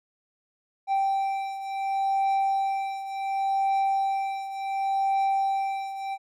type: beating tone pair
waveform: triangle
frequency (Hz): 781 / 781.69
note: G5 / G5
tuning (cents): -7 / -5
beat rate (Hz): 0.69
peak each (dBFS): -23 / -28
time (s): 0.87-6.18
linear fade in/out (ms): 50
effects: none